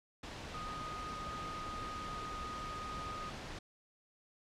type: tone in noise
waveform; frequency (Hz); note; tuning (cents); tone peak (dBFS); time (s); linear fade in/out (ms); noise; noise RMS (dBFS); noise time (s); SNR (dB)
sine; 1242; D#6; -3; -42; 0.54-3.3; 5; pink; -45; 0.23-3.59; 0
effects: low-pass 5000 Hz 12 dB/octave